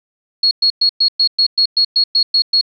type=tone bursts; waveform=sine; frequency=4321 Hz; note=C#8; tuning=45 cents flat; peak=-9 dBFS; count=12; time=0.43-2.612 s; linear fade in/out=5 ms; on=81 ms; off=110 ms; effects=none